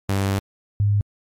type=tone pair in turn; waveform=sawtooth / sine; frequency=98 / 102.44 Hz; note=G2 / G#2; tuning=0 / -23 cents; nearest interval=minor second; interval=77 cents; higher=second; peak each=-15 dBFS; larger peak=neither; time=0.09-0.39 / 0.8-1.01 s; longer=first; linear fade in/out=0 ms; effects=MP3 64 kbps